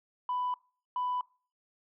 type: tone pair in turn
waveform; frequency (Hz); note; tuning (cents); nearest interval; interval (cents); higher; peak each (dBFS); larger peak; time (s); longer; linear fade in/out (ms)
sine; 994 / 994; B5 / B5; +11 / +11; unison; 0; neither; -28; neither; 0.29-0.54 / 0.96-1.21; neither; 2
effects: noise-tail reverb RT60 0.4 s tail -24 dB re dry + tanh soft clip ceiling -26 dBFS